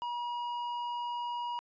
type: tone with hard clipping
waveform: triangle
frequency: 960 Hz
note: B5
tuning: 49 cents flat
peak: -35 dBFS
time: 0.02-1.59 s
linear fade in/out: 0 ms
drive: 10 dB
effects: resampled to 16000 Hz